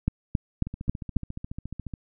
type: two click trains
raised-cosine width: 5 ms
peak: -22 / -10 dBFS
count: 19 / 5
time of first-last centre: 0.67-1.938 / 0.08-1.167 s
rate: 14.2 / 3.68 Hz
effects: none